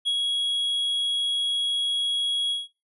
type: tone with ADSR envelope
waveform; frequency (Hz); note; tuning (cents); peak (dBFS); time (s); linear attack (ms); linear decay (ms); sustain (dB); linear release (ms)
triangle; 3322; G#7; 0; -19; 0.05-2.68; 26; 55; -2; 170
effects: noise-tail reverb RT60 0.3 s tail -20 dB re dry + resampled to 32000 Hz